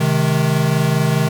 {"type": "chord", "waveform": "square", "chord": "Ab major", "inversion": "first", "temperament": "equal with one note detuned", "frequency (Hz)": [130.81, 155.56, 211.5], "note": ["C3", "Eb3", "Ab3"], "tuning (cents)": [0, 0, 32], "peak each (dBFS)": [-19, -17, -23], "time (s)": [0, 1.29], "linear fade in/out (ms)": 10, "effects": []}